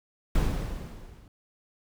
brown noise with level ramp, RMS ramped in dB -23 to -52 dBFS, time 0.35-1.28 s, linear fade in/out 2 ms, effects none

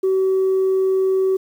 sine tone, 380 Hz, F#4, 46 cents sharp, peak -13 dBFS, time 0.03-1.37 s, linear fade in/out 10 ms, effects tanh soft clip ceiling -12 dBFS + 8-bit

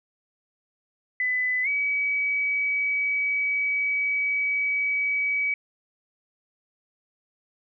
sine tone with pitch glide, 2004 to 2276 Hz, B6 to C#7, +25 to +45 cents, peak -22 dBFS, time 1.2-5.54 s, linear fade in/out 2 ms, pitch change +220 cents, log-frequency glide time 1.63-1.68 s, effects none

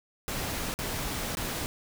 pink noise with dropouts, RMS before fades -33 dBFS, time 0.28-1.66 s, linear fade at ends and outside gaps 0 ms, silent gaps 0.74-0.789 / 1.351-1.371 s, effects none

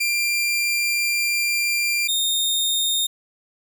sawtooth tone pair in turn, 2379 / 3673 Hz, D7 / A#7, +22 / -26 cents, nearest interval minor sixth, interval 752 cents, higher second, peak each -16 dBFS, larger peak neither, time 0-2.08 / 2.08-3.07 s, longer first, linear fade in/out 10 ms, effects none

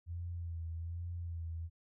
sine tone with vibrato, 84.5 Hz, E2, 43 cents sharp, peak -38 dBFS, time 0.06-1.7 s, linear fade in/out 50 ms, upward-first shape sine, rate 1.2 Hz, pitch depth 45 cents each way, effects none

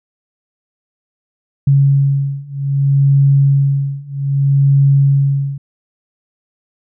sine beating tone pair, 138.59 / 139.22 Hz, C#3 / C#3, 0 / +8 cents, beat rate 0.63 Hz, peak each -13 / -12 dBFS, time 1.67-5.58 s, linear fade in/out 5 ms, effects none

